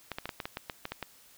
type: clicks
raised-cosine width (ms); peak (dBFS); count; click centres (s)
0.3; -19; 11; 0.117 / 0.185 / 0.256 / 0.292 / 0.402 / 0.455 / 0.571 / 0.698 / 0.854 / 0.92 / 1.027
effects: white hiss -58 dBFS RMS until 1.37 s